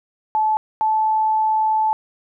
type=tone pair in turn; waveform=sine; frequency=866 / 871 Hz; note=A5 / A5; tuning=-28 / -18 cents; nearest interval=unison; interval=10 cents; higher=second; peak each=-15 dBFS; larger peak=neither; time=0.35-0.57 / 0.81-1.93 s; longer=second; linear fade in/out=0 ms; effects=none